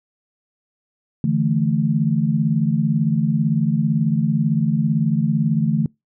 sine chord, D suspended second, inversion none, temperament equal, 146.83 / 164.81 / 220 Hz, D3 / E3 / A3, 0 / 0 / 0 cents, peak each -20 dBFS, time 1.24-5.86 s, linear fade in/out 2 ms, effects noise-tail reverb RT60 0.2 s tail -26 dB re dry

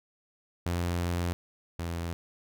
sawtooth tone pair in turn, 87 / 84.82 Hz, F2 / E2, -6 / +50 cents, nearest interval unison, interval 44 cents, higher first, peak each -24 / -28 dBFS, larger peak first, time 0.66-1.33 / 1.79-2.13 s, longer first, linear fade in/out 0 ms, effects none

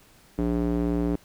square tone with band-pass filter, 58.27 Hz, A#1, in tune, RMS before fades -25 dBFS, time 0.38-1.16 s, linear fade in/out 5 ms, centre 300 Hz, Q 1.7, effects pink hiss -56 dBFS RMS until 1.24 s

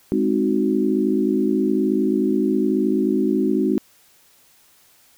sine chord, Ab dominant seventh, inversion none, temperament equal, 207.7 / 261.6 / 311.1 / 370 Hz, Ab3 / C4 / Eb4 / Gb4, 0 / 0 / 0 / 0 cents, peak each -22 dBFS, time 0.12-3.78 s, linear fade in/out 0 ms, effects white hiss -55 dBFS RMS until 5.17 s

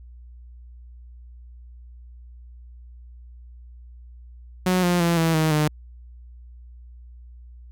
sawtooth tone with pitch steps, 183.2 / 176.45 / 169.95 / 163.68 / 157.65 / 151.84 Hz, F#3 / F3 / F3 / E3 / D#3 / D#3, -17 / +18 / -47 / -12 / +23 / -42 cents, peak -14 dBFS, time 4.66-5.68 s, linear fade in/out 5 ms, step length 170 ms, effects added 60 Hz sine -41 dBFS peak until 7.71 s

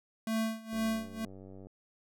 square tone with tremolo, 222.5 Hz, A3, 20 cents sharp, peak -29 dBFS, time 0.27-1.25 s, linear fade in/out 2 ms, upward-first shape sine, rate 2.1 Hz, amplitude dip 90%
click train, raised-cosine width 2 ms, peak -37 dBFS, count 91, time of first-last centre 0.73-1.669 s, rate 95.8 Hz
effects none

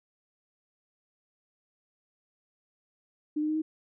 sine tone with pitch steps, 301.1 / 305.5 / 309.9 / 314.4 Hz, D4 / D#4 / D#4 / D#4, +43 / -32 / -7 / +18 cents, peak -26 dBFS, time 3.36-3.62 s, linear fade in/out 10 ms, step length 65 ms, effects none

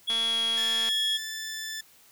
triangle tone with pitch glide, 3355 to 3318 Hz, G#7 to G#7, +17 to -2 cents, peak -23 dBFS, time 0.07-1.18 s, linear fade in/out 20 ms, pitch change -19 cents, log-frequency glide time 0.23-0.37 s
click train, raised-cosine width 0.2 ms, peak -20 dBFS, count 181, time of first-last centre 0.1-0.889 s, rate 228 Hz
15% pulse tone, 1757 Hz, A6, 3 cents flat, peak -27 dBFS, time 0.57-1.81 s, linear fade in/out 5 ms
effects white hiss -57 dBFS RMS until 2.11 s

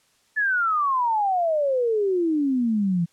sine exponential sweep, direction down, 1749 to 164.81 Hz, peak -19 dBFS, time 0.36-3.06 s, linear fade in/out 20 ms, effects white hiss -63 dBFS RMS until 3.12 s + low-pass 9000 Hz 12 dB/octave

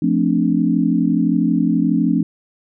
sine chord, D minor seventh, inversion first, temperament equal, 174.61 / 220 / 261.6 / 293.7 Hz, F3 / A3 / C4 / D4, 0 / 0 / 0 / 0 cents, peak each -19 dBFS, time 0.02-2.23 s, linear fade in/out 5 ms, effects none

